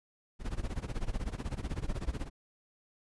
brown noise with tremolo, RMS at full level -32 dBFS, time 0.39-2.3 s, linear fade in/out 50 ms, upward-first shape sine, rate 16 Hz, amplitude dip 90%, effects resampled to 24000 Hz

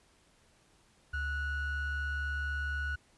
triangle ring-modulated tone, 700 Hz, F5, 4 cents sharp, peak -27 dBFS, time 1.13-2.96 s, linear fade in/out 10 ms, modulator 772 Hz, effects pink hiss -66 dBFS RMS until 3.17 s + resampled to 24000 Hz

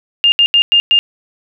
sine tone bursts at uneven times, 2812 Hz, F7, 11 cents sharp, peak -6 dBFS, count 5, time 0.24-0.32 / 0.39-0.46 / 0.54-0.62 / 0.72-0.8 / 0.91-0.99 s, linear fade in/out 0 ms, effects none

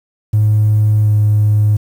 triangle tone with pitch glide, 106.5 to 105.4 Hz, G#2 to G#2, +44 to +26 cents, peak -5 dBFS, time 0.33-1.77 s, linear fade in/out 10 ms, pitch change -18 cents, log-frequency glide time 1.01-1.12 s, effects tanh soft clip ceiling -5 dBFS + 7-bit

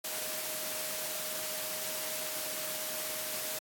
sine tone in noise, 622.3 Hz, D#5, in tune, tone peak -46 dBFS, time 0.04-3.59 s, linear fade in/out 5 ms, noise white, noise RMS -37 dBFS, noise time 0.04-3.59 s, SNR -12 dB, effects high-pass 150 Hz 12 dB/octave + AAC 64 kbps

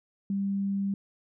sine tone, 197.6 Hz, G3, 14 cents sharp, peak -26 dBFS, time 0.3-0.94 s, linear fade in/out 2 ms, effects none

